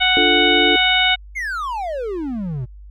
harmonic tone, 740 Hz, F#5, in tune, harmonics 1 / 2 / 3 / 4 / 5, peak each -21 / -21 / -18 / -19 / -19 dBFS, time 0-1.16 s, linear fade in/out 20 ms
sine chord, D minor, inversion none, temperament equal, 293.7 / 349.2 / 440 Hz, D4 / F4 / A4, 0 / 0 / 0 cents, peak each -21 dBFS, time 0.17-0.76 s, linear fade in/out 0 ms
triangle exponential sweep, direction down, 2217 to 116.54 Hz, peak -20 dBFS, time 1.35-2.66 s, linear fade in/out 20 ms
effects added 50 Hz sine -36 dBFS peak until 2.9 s

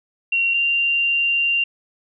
sine tone pair in turn, 2747 / 2776 Hz, F7 / F7, -29 / -11 cents, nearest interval unison, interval 18 cents, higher second, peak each -16 dBFS, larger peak neither, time 0.32-0.54 / 0.54-1.64 s, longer second, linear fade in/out 5 ms, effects none

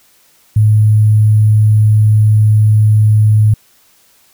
sine tone with sample-and-hold, 107.1 Hz, A2, 46 cents flat, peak -5 dBFS, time 0.56-3.54 s, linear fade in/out 5 ms, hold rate 11025 Hz, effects white hiss -50 dBFS RMS until 4.33 s

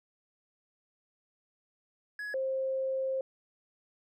triangle / sine tone pair in turn, 1681 / 529.5 Hz, G#6 / C5, +20 / +21 cents, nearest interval octave + minor sixth, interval 1999 cents, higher first, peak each -34 / -29 dBFS, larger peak second, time 2.19-2.34 / 2.34-3.21 s, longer second, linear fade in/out 2 ms, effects none

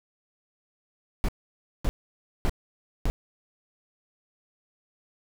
brown noise bursts, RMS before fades -23 dBFS, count 4, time 1.24-3.1 s, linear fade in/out 0 ms, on 45 ms, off 560 ms, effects none

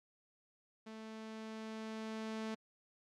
sawtooth tone with level ramp, 220 Hz, A3, in tune, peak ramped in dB -44 to -35 dBFS, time 0.86-2.55 s, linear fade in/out 10 ms, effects low-pass 6000 Hz 12 dB/octave + Opus 48 kbps

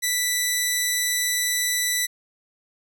10% pulse tone, 1975.5 Hz, B6, in tune, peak -12 dBFS, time 0.02-2.07 s, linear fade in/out 20 ms, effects none

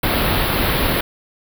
pink band-stop noise, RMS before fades -18 dBFS, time 0.03-1.01 s, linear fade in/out 5 ms, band 4400 to 11000 Hz, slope 48 dB/octave, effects none

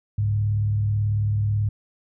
sine tone with frequency modulation, 103.83 Hz, G#2, in tune, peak -19 dBFS, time 0.18-1.69 s, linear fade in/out 5 ms, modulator 38.3 Hz, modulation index 0.36, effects none

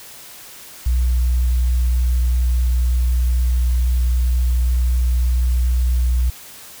sine tone, 61.3 Hz, B1, 12 cents flat, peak -12 dBFS, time 0.86-6.3 s, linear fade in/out 5 ms, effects tanh soft clip ceiling -11 dBFS + white hiss -39 dBFS RMS until 6.8 s

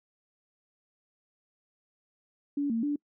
sine tone with pitch steps, 285.8 / 228 / 291 Hz, D4 / A#3 / D4, -47 / -38 / -16 cents, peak -26 dBFS, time 2.57-2.96 s, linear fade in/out 5 ms, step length 130 ms, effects noise-tail reverb RT60 0.1 s tail -26 dB re dry

